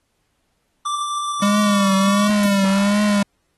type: tone with pitch glide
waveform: square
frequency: 1174.7 to 1139.3 Hz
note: D6 to C#6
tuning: 0 to +47 cents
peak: -22 dBFS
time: 0.85-2.28 s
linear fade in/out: 10 ms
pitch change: -53 cents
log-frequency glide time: 1.28-1.89 s
type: tone with vibrato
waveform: square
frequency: 201.1 Hz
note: G3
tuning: 44 cents sharp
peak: -15 dBFS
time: 1.42-3.23 s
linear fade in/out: 5 ms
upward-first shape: triangle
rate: 1.4 Hz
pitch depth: 74 cents each way
type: noise with exponential decay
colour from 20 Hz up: violet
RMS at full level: -24 dBFS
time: 2.43-2.89 s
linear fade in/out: 2 ms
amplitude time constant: 99 ms
effects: pink hiss -69 dBFS RMS until 3.57 s + AAC 32 kbps